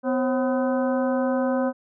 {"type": "harmonic tone with a mistuned harmonic", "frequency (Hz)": 252.4, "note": "B3", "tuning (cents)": 38, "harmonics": [1, 2, 3, 4, 5, 6], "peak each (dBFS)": [-23, -24, -32, -34, -37, -37], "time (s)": [0.03, 1.73], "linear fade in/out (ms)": 50, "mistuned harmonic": 2, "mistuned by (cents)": 100, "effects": []}